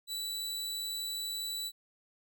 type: tone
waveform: sawtooth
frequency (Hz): 3951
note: B7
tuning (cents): 0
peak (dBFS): -32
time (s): 0.07-1.72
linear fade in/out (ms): 50
effects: none